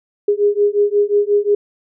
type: beating tone pair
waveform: sine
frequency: 408 / 413.6 Hz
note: G#4 / G#4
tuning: -31 / -7 cents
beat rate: 5.6 Hz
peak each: -15 dBFS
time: 0.28-1.55 s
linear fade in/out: 5 ms
effects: none